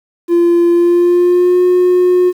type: tone with pitch glide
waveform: triangle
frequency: 344 to 360.9 Hz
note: F4 to F#4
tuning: -26 to -43 cents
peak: -4 dBFS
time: 0.28-2.33 s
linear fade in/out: 50 ms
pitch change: +83 cents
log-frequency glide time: 0.71-1.61 s
effects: tanh soft clip ceiling -2 dBFS + 7-bit